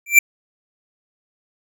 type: tone with exponential growth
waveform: square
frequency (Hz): 2349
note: D7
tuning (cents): 0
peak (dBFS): -3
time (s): 0.06-0.19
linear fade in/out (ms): 5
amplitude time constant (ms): 27
effects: none